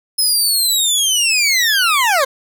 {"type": "linear sweep", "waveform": "20% pulse", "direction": "down", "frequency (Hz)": [5160, 506], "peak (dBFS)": -7, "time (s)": [0.18, 2.25], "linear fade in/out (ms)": 10, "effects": []}